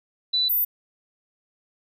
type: tone pair in turn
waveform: sine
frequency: 3978 / 14131 Hz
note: B7 / A9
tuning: +12 / +6 cents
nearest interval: octave + minor seventh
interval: 2194 cents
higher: second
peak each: -19 dBFS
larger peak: neither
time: 0.33-0.49 / 0.49-0.65 s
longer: neither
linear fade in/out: 10 ms
effects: none